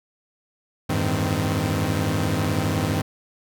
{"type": "tone cluster", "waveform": "sawtooth", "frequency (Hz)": [83.4, 99.3, 111.1, 156.5, 259.1], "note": ["E2", "G2", "A2", "D#3", "C4"], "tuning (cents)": [21, 23, 17, 10, -17], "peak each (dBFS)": [-28, -21, -27, -22, -24], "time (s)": [0.89, 3.02], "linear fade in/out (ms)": 10, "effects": []}